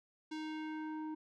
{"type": "tone with low-pass filter sweep", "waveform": "square", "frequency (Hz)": 311.1, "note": "D#4", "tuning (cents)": 0, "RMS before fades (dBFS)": -42, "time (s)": [0.31, 1.15], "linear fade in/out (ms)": 10, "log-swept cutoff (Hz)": [5200, 770], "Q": 1.2, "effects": []}